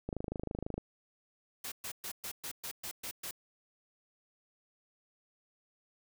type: click train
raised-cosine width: 2 ms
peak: -23 dBFS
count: 19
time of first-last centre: 0.09-0.78 s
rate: 26.1 Hz
type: noise bursts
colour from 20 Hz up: white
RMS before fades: -41 dBFS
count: 9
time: 1.64-3.311 s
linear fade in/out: 5 ms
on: 79 ms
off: 120 ms
effects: none